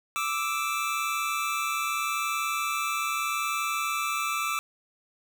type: tone pair together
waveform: 25% pulse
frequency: 1174.7 / 1315.5 Hz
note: D6 / E6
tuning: 0 / -4 cents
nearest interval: major second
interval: 196 cents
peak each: -26 dBFS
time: 0.16-4.59 s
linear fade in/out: 0 ms
effects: none